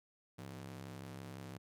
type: ring-modulated tone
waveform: sawtooth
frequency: 137.9 Hz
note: C#3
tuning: 9 cents flat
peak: -39 dBFS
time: 0.38-1.58 s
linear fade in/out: 10 ms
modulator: 33.1 Hz
effects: MP3 96 kbps